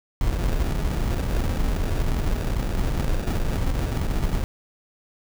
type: noise with sample-and-hold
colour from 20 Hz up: brown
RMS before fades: -23 dBFS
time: 0.21-4.44 s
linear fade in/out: 2 ms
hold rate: 1050 Hz
effects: none